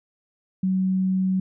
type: tone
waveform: sine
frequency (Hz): 187.9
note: F#3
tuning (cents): +27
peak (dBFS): -19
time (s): 0.63-1.4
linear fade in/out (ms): 5
effects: none